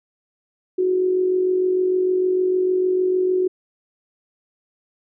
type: tone with amplitude modulation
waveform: sine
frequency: 368.8 Hz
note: F#4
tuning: 6 cents flat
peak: -14 dBFS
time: 0.78-3.48 s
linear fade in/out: 10 ms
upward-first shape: sine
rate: 46.6 Hz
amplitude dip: 45%
effects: none